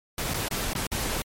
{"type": "noise with dropouts", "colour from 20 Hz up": "pink", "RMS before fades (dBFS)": -29, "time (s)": [0.18, 1.22], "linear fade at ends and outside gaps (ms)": 2, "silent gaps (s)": [[0.337, 0.342], [0.483, 0.51], [0.734, 0.751], [0.868, 0.917]], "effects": ["MP3 64 kbps"]}